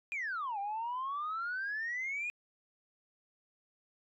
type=exponential two-way sweep; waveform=sine; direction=down then up; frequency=2489 to 784 to 2489 Hz; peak=-33 dBFS; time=0.12-2.3 s; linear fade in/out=0 ms; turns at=0.59 s; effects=tanh soft clip ceiling -31 dBFS